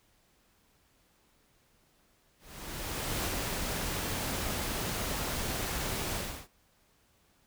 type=noise with ADSR envelope; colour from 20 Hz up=pink; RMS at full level=-32 dBFS; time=2.39-6.48 s; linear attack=880 ms; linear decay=12 ms; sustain=-2 dB; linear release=330 ms; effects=pink hiss -68 dBFS RMS until 7.46 s